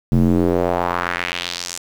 square tone with band-pass filter sweep, 43.8 Hz, F1, 6 cents sharp, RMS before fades -19 dBFS, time 0.12-1.78 s, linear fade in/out 0 ms, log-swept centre 170 to 7500 Hz, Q 2, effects 7-bit

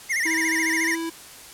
square tone with vibrato, 1975.5 Hz, B6, in tune, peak -22 dBFS, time 0.09-0.96 s, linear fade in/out 20 ms, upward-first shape sine, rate 14 Hz, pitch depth 160 cents each way
square tone with pitch glide, 324 to 329.7 Hz, E4 to E4, -30 to 0 cents, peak -27 dBFS, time 0.25-1.1 s, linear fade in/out 10 ms, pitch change +30 cents, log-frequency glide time 0.76-0.91 s
effects white hiss -43 dBFS RMS until 1.53 s + low-pass 12000 Hz 12 dB/octave

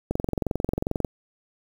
click train, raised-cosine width 2 ms, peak -11 dBFS, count 22, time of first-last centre 0.11-1.048 s, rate 22.4 Hz, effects 7-bit

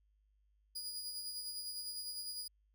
sawtooth tone with tremolo, 4899 Hz, D#8, 28 cents flat, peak -37 dBFS, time 0.75-2.48 s, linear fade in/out 10 ms, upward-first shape sine, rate 9.9 Hz, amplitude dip 40%, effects added 51 Hz sine -70 dBFS peak until 2.74 s

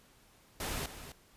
pink noise with echo, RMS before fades -37 dBFS, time 0.6-0.86 s, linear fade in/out 2 ms, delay 260 ms, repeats 1, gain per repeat -11 dB, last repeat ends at 1.12 s, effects pink hiss -63 dBFS RMS until 1.36 s + resampled to 32000 Hz

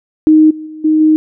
sine tone with level steps, 311.1 Hz, D#4, in tune, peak -3 / -23 / -26 / -7 / -5 dBFS, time 0.27-1.16 s, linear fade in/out 0 ms, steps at 0.5 / 0.66 / 0.84 / 1 s, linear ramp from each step 10 ms, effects none

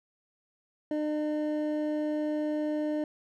triangle tone pair together, 302.5 / 605 Hz, D#4 / D#5, -49 / -49 cents, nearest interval octave, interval 1200 cents, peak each -27 / -31 dBFS, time 0.91-3.04 s, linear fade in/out 2 ms, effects none

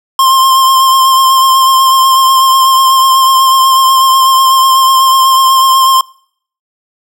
square tone with vibrato, 1058 Hz, C6, 19 cents sharp, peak -5 dBFS, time 0.19-6.01 s, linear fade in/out 2 ms, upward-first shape triangle, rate 8.1 Hz, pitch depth 28 cents each way, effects noise-tail reverb RT60 0.6 s tail -25 dB re dry

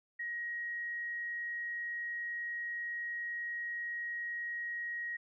sine tone, 1891 Hz, A#6, 24 cents sharp, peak -36 dBFS, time 0.19-5.17 s, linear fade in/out 10 ms, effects none

